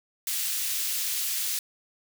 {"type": "high-pass noise", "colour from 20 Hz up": "white", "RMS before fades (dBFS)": -29, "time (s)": [0.27, 1.59], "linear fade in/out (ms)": 2, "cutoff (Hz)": 2500, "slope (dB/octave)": 12, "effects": []}